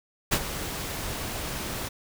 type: noise with ADSR envelope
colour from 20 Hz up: pink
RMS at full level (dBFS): -21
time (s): 0.31-1.89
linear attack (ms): 17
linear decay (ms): 62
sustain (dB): -12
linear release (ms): 14
effects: none